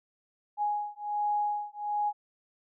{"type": "beating tone pair", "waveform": "sine", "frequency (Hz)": [830.6, 831.9], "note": ["G#5", "G#5"], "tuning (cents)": [0, 3], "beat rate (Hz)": 1.3, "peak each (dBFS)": -31, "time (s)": [0.57, 2.13], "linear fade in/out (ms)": 50, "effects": []}